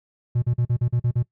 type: tone bursts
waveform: triangle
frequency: 120.6 Hz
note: B2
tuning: 41 cents flat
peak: -15 dBFS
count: 8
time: 0.35-1.228 s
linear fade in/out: 10 ms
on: 73 ms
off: 42 ms
effects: noise-tail reverb RT60 0.1 s tail -22 dB re dry + tanh soft clip ceiling -11 dBFS